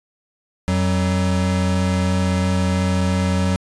square tone pair together, 89.7 / 187.34 Hz, F2 / F#3, +47 / +22 cents, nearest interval octave + minor second, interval 1275 cents, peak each -20 dBFS, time 0.68-3.56 s, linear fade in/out 0 ms, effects resampled to 22050 Hz

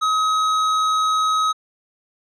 sine tone with hard clipping, 1271 Hz, D#6, 36 cents sharp, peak -18 dBFS, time 0.01-1.53 s, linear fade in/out 20 ms, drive 16 dB, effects low-pass 6000 Hz 12 dB/octave

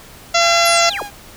harmonic tone, 681 Hz, F5, 44 cents flat, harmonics 1 / 2 / 3 / 4 / 5 / 6 / 7 / 8 / 9 / 10, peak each -15 / -18 / -20 / -21 / -22 / -23 / -23 / -24 / -25 / -25 dBFS, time 0.34-0.9 s, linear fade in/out 10 ms
sawtooth tone with vibrato, 812 Hz, G#5, 39 cents flat, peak -24 dBFS, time 0.39-1.11 s, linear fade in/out 50 ms, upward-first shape triangle, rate 6.6 Hz, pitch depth 36 cents each way
sine linear sweep, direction down, 11870 to 140.5 Hz, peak -21 dBFS, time 0.65-1.03 s, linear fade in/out 10 ms
effects pink hiss -40 dBFS RMS until 1.36 s

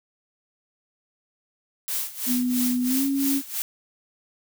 blue noise with tremolo, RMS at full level -26 dBFS, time 1.88-3.62 s, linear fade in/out 0 ms, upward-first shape sine, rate 3 Hz, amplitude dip 85%
sine tone with pitch glide, 248 to 275.2 Hz, B3 to C#4, +7 to -12 cents, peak -21 dBFS, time 2.26-3.42 s, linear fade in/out 50 ms, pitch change +181 cents, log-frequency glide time 2.85-3.04 s
effects none

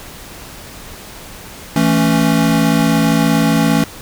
square chord, A major, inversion second, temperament equal, 164.81 / 220 / 277.2 Hz, E3 / A3 / C#4, 0 / 0 / 0 cents, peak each -16 dBFS, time 1.76-3.84 s, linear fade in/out 2 ms, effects pink hiss -34 dBFS RMS until 4.01 s

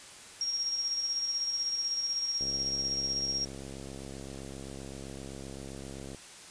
sine tone with tremolo, 5588 Hz, F8, in tune, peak -28 dBFS, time 0.41-3.45 s, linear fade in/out 2 ms, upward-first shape square, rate 16 Hz, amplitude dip 35%
click train, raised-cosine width 2 ms, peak -30 dBFS, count 254, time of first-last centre 2.41-6.147 s, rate 67.7 Hz
effects white hiss -49 dBFS RMS until 6.5 s + resampled to 22050 Hz

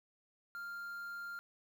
triangle tone with quantisation, 1396.9 Hz, F6, in tune, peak -40 dBFS, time 0.55-1.39 s, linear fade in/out 0 ms, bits 10, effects none

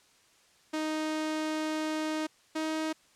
sawtooth tone pair in turn, 311.1 / 314.9 Hz, D#4 / D#4, 0 / +21 cents, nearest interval unison, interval 21 cents, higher second, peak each -26 dBFS, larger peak neither, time 0.73-2.27 / 2.55-2.93 s, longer first, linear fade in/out 10 ms, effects white hiss -63 dBFS RMS until 3.15 s + low-pass 8000 Hz 12 dB/octave

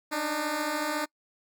10% pulse beating tone pair, 290 / 304 Hz, D4 / D#4, -22 / -40 cents, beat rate 14 Hz, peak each -26 / -21 dBFS, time 0.11-1.06 s, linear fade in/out 20 ms, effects noise-tail reverb RT60 0.1 s tail -26 dB re dry

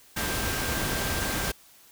sine tone in noise, 1579 Hz, G6, 12 cents sharp, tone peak -36 dBFS, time 0.16-1.52 s, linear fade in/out 10 ms, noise pink, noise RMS -29 dBFS, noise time 0.16-1.52 s, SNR -10 dB, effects white hiss -55 dBFS RMS until 1.91 s

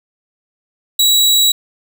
sawtooth tone, 3889 Hz, B7, 27 cents flat, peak -6 dBFS, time 0.99-1.52 s, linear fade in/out 5 ms, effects none

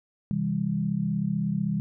sine tone cluster, 130.9 / 163.9 / 200 Hz, C3 / E3 / G3, +1 / -10 / +35 cents, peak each -32 / -28 / -27 dBFS, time 0.31-1.8 s, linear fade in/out 0 ms, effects none

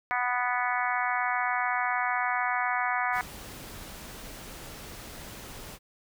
harmonic tone, 246.9 Hz, B3, in tune, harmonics 3 / 4 / 5 / 6 / 7 / 8 / 9, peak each -31 / -32 / -33 / -34 / -34 / -35 / -36 dBFS, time 0.11-3.21 s, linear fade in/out 0 ms
pink noise, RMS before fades -43 dBFS, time 3.12-5.79 s, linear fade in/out 50 ms
effects none

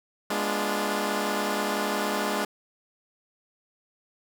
10% pulse chord, G# diminished seventh, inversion none, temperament equal with one note detuned, 207.7 / 243.1 / 293.7 / 349.2 Hz, G#3 / B3 / D4 / F4, 0 / -27 / 0 / 0 cents, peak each -20 / -26 / -23 / -26 dBFS, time 0.3-2.45 s, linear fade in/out 5 ms, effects none

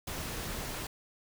pink noise, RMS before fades -38 dBFS, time 0.07-0.87 s, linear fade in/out 5 ms, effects none

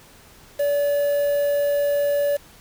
triangle tone with quantisation, 575 Hz, D5, 37 cents flat, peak -16 dBFS, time 0.59-2.37 s, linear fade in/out 10 ms, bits 6, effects pink hiss -49 dBFS RMS until 2.6 s

